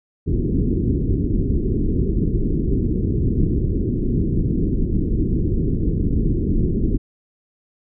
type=low-pass noise; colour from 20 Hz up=pink; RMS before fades=-19 dBFS; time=0.26-6.98 s; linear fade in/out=20 ms; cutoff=390 Hz; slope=48 dB/octave; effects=none